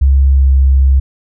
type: tone with pitch glide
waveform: sine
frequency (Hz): 67.9 to 67.04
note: C#2 to C2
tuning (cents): -35 to +43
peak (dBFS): -5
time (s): 0.01-1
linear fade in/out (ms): 10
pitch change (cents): -22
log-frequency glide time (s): 0.32-0.48
effects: none